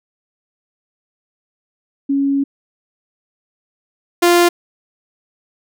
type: tone pair in turn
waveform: sine / sawtooth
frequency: 277.5 / 348.1 Hz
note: C#4 / F4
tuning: +2 / -6 cents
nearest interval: major third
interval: 392 cents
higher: second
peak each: -13 / -5 dBFS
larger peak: second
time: 2.09-2.44 / 4.22-4.49 s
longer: first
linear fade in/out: 10 ms
effects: none